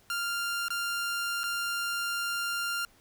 sawtooth tone with dropouts, 1395 Hz, F6, 2 cents flat, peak -26 dBFS, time 0.1-2.85 s, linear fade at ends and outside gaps 1 ms, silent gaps 0.683-0.704 / 1.434-1.439 s, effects pink hiss -62 dBFS RMS until 3 s

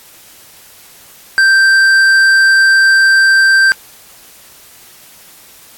sine tone with tanh clipping, 1568 Hz, G6, in tune, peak -7 dBFS, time 1.38-3.72 s, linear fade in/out 0 ms, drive 10 dB, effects white hiss -40 dBFS RMS until 5.77 s + AAC 64 kbps

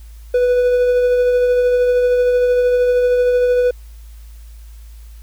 triangle tone with tremolo, 493.9 Hz, B4, in tune, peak -8 dBFS, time 0.34-3.71 s, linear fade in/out 5 ms, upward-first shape triangle, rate 13 Hz, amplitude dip 30%, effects added 55 Hz sine -34 dBFS peak until 5.22 s + white hiss -52 dBFS RMS until 5.22 s

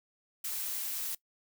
blue noise, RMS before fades -36 dBFS, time 0.44-1.15 s, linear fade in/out 5 ms, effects noise-tail reverb RT60 0.1 s tail -21 dB re dry

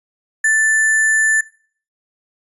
sine tone with sample-and-hold, 1760 Hz, A6, in tune, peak -11 dBFS, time 0.44-1.41 s, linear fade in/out 5 ms, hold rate 8820 Hz, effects noise-tail reverb RT60 0.5 s tail -21 dB re dry + resampled to 32000 Hz

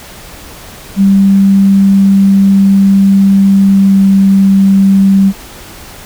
sine tone with pitch glide, 196 to 194.87 Hz, G3 to G3, 0 to -10 cents, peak -3 dBFS, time 0.96-5.33 s, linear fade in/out 50 ms, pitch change -10 cents, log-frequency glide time 3.69-3.98 s, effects pink hiss -31 dBFS RMS until 6.05 s

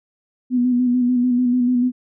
sine tone with vibrato, 247.5 Hz, B3, 4 cents sharp, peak -14 dBFS, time 0.5-1.92 s, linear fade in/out 50 ms, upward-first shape square, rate 6.8 Hz, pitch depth 28 cents each way, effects none

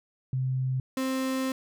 sine / 35% pulse tone pair in turn, 130.1 / 262.6 Hz, C3 / C4, -9 / +6 cents, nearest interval octave, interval 1215 cents, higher second, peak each -25 dBFS, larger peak neither, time 0.33-0.8 / 0.97-1.52 s, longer second, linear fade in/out 2 ms, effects none

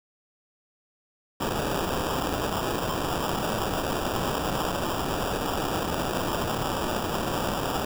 white noise with sample-and-hold, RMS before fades -28 dBFS, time 1.4-7.85 s, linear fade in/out 5 ms, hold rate 2100 Hz, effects none

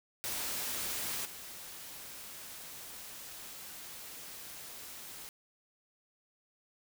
white noise with level steps, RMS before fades -37 / -47 dBFS, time 0.24-5.29 s, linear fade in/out 0 ms, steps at 1.25 s, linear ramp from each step 5 ms, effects none

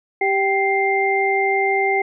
sine tone cluster, 392 / 777 / 2098 Hz, G4 / G5 / C7, 0 / -16 / +4 cents, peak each -20 dBFS, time 0.21-2.02 s, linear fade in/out 5 ms, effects none

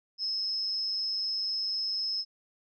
sine tone with amplitude modulation, 5180 Hz, E8, 31 cents flat, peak -26 dBFS, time 0.18-2.25 s, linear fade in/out 50 ms, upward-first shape sine, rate 196 Hz, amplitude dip 60%, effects none

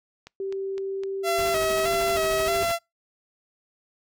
click train, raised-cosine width 0.2 ms, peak -25 dBFS, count 7, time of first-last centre 0.27-1.801 s, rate 3.92 Hz
sine tone with pitch glide, 388.5 to 392.3 Hz, G4 to G4, -16 to +1 cents, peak -27 dBFS, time 0.4-2.63 s, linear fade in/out 2 ms, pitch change +17 cents, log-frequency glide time 0.78-2.44 s
sawtooth tone with vibrato, 659.3 Hz, E5, in tune, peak -19 dBFS, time 1.23-2.79 s, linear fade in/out 50 ms, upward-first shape square, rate 1.6 Hz, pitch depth 49 cents each way
pink noise with tremolo, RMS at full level -34 dBFS, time 1.38-2.72 s, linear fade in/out 5 ms, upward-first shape sine, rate 13 Hz, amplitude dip 55%
effects noise-tail reverb RT60 0.2 s tail -26 dB re dry

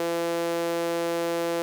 sawtooth tone with high-pass filter, 169.1 Hz, E3, 44 cents sharp, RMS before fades -27 dBFS, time 0-1.62 s, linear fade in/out 0 ms, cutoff 430 Hz, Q 3.9, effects none

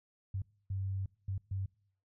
sine tone bursts at uneven times, 96.5 Hz, G2, 27 cents flat, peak -33 dBFS, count 4, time 0.34-0.42 / 0.7-1.06 / 1.28-1.38 / 1.51-1.66 s, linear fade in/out 5 ms, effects noise-tail reverb RT60 0.6 s tail -24 dB re dry

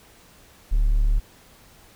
triangle tone, 36.6 Hz, D1, 5 cents flat, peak -13 dBFS, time 0.71-1.2 s, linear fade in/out 20 ms, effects tanh soft clip ceiling -11 dBFS + pink hiss -52 dBFS RMS until 1.95 s

